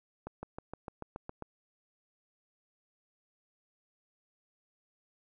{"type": "accelerating click train", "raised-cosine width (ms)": 1, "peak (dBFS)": -26, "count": 9, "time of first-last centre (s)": [0.27, 1.423], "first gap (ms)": 160, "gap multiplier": 0.97, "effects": []}